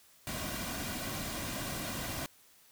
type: noise with comb filter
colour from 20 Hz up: pink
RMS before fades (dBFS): -38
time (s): 0.27-2.26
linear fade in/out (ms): 0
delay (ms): 2.3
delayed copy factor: -0.55
effects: white hiss -62 dBFS RMS until 2.71 s